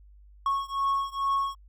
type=beating tone pair; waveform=triangle; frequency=1100 / 1102.3 Hz; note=C#6 / C#6; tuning=-14 / -10 cents; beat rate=2.3 Hz; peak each=-26 / -27 dBFS; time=0.46-1.55 s; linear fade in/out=2 ms; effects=added 50 Hz sine -50 dBFS peak until 1.68 s